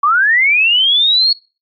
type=linear sweep; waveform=sine; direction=up; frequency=1108.7 to 4378 Hz; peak=-8 dBFS; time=0.03-1.33 s; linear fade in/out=5 ms; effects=noise-tail reverb RT60 0.3 s tail -22 dB re dry + MP3 96 kbps